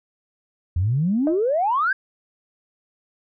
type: exponential sweep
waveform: sine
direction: up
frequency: 81.2 to 1637 Hz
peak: -17 dBFS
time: 0.76-1.93 s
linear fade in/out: 5 ms
type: tone with exponential decay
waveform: sine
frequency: 622.3 Hz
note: D#5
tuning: in tune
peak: -18 dBFS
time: 1.27-1.48 s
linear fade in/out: 1 ms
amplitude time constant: 44 ms
effects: tanh soft clip ceiling -11 dBFS